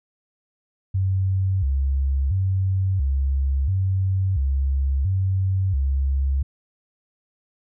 sine tone with vibrato, 80.5 Hz, E2, 41 cents flat, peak -18 dBFS, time 0.94-6.43 s, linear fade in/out 10 ms, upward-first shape square, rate 0.73 Hz, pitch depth 290 cents each way, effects none

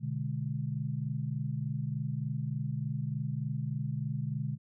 sine chord, G# diminished, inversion first, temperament equal, 123.47 / 146.83 / 207.7 Hz, B2 / D3 / G#3, 0 / 0 / 0 cents, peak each -35 / -34 / -40 dBFS, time 0-4.58 s, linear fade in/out 50 ms, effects none

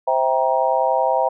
sine chord, C dominant seventh, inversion none, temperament just, 523.3 / 654.1 / 784.9 / 941.9 Hz, C5 / E5 / G5 / Bb5, 0 / -14 / +2 / +18 cents, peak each -21 dBFS, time 0.07-1.29 s, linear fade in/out 10 ms, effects none

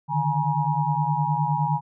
sine tone cluster, 145.7 / 155.4 / 838 / 955 Hz, D3 / D#3 / G#5 / A#5, -13 / -2 / +15 / +42 cents, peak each -26 dBFS, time 0.08-1.81 s, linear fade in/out 50 ms, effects none

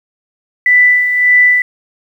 sine tone with tremolo, 1984 Hz, B6, 7 cents sharp, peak -4 dBFS, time 0.66-1.62 s, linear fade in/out 2 ms, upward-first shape sine, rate 1.7 Hz, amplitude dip 55%, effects 7-bit

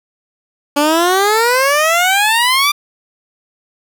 15% pulse exponential sweep, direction up, 284.1 to 1195 Hz, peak -4 dBFS, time 0.76-2.72 s, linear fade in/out 10 ms, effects none

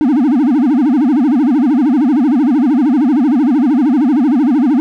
triangle tone with vibrato, 270.6 Hz, C#4, 42 cents flat, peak -6 dBFS, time 0.01-4.8 s, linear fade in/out 0 ms, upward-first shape sine, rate 13 Hz, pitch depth 270 cents each way, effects none

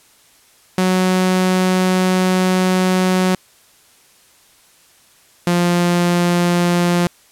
sawtooth tone pair in turn, 184.9 / 174.83 Hz, F#3 / F3, -1 / +2 cents, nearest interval minor second, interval 97 cents, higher first, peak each -9 dBFS, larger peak neither, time 0.78-3.35 / 5.47-7.07 s, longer first, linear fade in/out 2 ms, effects white hiss -51 dBFS RMS until 7.31 s + low-pass 12000 Hz 12 dB/octave

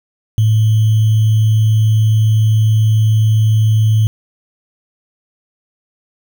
sine tone with sample-and-hold, 109.1 Hz, A2, 14 cents flat, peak -8 dBFS, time 0.38-4.07 s, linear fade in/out 0 ms, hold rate 3150 Hz, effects none

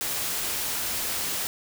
white noise, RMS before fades -29 dBFS, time 0.01-1.47 s, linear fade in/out 0 ms, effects none

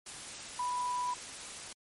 sine tone in noise, 987.8 Hz, B5, in tune, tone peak -31 dBFS, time 0.59-1.14 s, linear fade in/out 5 ms, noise white, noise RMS -44 dBFS, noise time 0.06-1.73 s, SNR +10 dB, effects MP3 48 kbps

